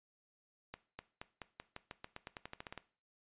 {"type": "accelerating click train", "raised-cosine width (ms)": 0.3, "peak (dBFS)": -28, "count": 17, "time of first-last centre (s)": [0.74, 2.777], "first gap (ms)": 250, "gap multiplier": 0.9, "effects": ["noise-tail reverb RT60 0.4 s tail -17 dB re dry", "resampled to 8000 Hz"]}